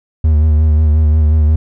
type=tone with vibrato; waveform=triangle; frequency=77 Hz; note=D#2; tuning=17 cents flat; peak=-5 dBFS; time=0.24-1.56 s; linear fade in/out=5 ms; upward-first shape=sine; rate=5.6 Hz; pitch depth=42 cents each way; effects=none